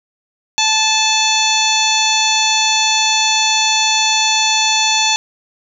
harmonic tone with a mistuned harmonic, 873 Hz, A5, 14 cents flat, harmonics 1 / 2 / 3 / 4 / 5 / 6 / 7 / 8, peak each -18 / -27 / -18 / -18 / -19 / -29 / -20 / -23 dBFS, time 0.58-5.16 s, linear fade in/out 0 ms, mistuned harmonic 6, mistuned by +80 cents, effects none

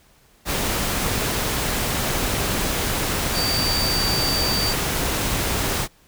sine tone in noise, 4629 Hz, D8, 26 cents flat, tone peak -22 dBFS, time 3.33-4.75 s, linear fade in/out 50 ms, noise pink, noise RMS -23 dBFS, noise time 0.45-5.88 s, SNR -2 dB, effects pink hiss -56 dBFS RMS until 6.07 s

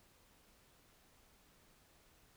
silence, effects pink hiss -68 dBFS RMS until 2.36 s

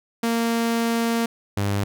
sawtooth tone pair in turn, 231.1 / 100.71 Hz, A#3 / G2, -15 / +47 cents, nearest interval octave + major second, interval 1438 cents, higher first, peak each -16 / -17 dBFS, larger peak first, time 0.23-1.26 / 1.57-1.84 s, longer first, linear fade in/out 5 ms, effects none

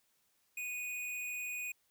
square tone with amplitude modulation, 2479 Hz, D#7, 7 cents flat, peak -37 dBFS, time 0.57-1.72 s, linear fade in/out 5 ms, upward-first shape sine, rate 266 Hz, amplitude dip 35%, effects white hiss -75 dBFS RMS until 1.9 s

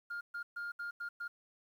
sine tone bursts at uneven times, 1410 Hz, F6, 16 cents sharp, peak -36 dBFS, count 6, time 0.1-0.21 / 0.34-0.43 / 0.56-0.72 / 0.79-0.91 / 1-1.09 / 1.2-1.28 s, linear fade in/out 10 ms, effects tanh soft clip ceiling -36 dBFS + 11-bit

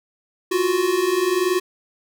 square tone pair together, 349.2 / 370 Hz, F4 / F#4, 0 / 0 cents, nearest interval minor second, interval 100 cents, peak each -23 / -20 dBFS, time 0.51-1.6 s, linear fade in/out 10 ms, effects none

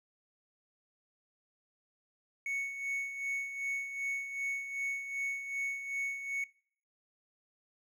triangle tone with tremolo, 2217 Hz, C#7, in tune, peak -30 dBFS, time 2.46-6.44 s, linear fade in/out 2 ms, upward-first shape sine, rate 2.6 Hz, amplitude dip 60%, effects noise-tail reverb RT60 0.5 s tail -22 dB re dry

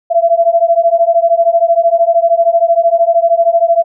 sine beating tone pair, 668 / 681 Hz, E5 / F5, +23 / -44 cents, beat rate 13 Hz, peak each -10 dBFS, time 0.1-3.84 s, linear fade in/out 20 ms, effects none

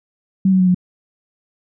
sine tone with pitch steps, 190.9 / 187.4 / 183.97 / 180.6 Hz, G3 / F#3 / F#3 / F#3, -46 / +22 / -10 / -42 cents, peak -10 dBFS, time 0.45-0.746 s, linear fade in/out 5 ms, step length 74 ms, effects none

